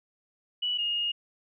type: tone pair in turn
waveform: sine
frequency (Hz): 2948 / 2853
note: F#7 / F7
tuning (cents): -7 / +36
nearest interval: minor second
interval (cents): 57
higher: first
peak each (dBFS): -26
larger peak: neither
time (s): 0.62-0.78 / 0.78-1.12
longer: second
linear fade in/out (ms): 10
effects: none